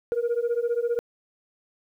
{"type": "beating tone pair", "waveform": "sine", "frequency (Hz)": [466.2, 481.2], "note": ["A#4", "B4"], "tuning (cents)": [0, -45], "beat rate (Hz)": 15, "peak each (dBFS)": -24, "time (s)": [0.12, 0.99], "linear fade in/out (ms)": 0, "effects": ["tanh soft clip ceiling -19 dBFS", "10-bit"]}